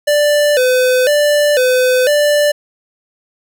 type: tone with vibrato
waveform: square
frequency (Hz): 546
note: C#5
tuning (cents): -26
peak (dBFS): -10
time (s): 0.07-2.52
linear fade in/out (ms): 10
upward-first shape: square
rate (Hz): 1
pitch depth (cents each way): 130
effects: none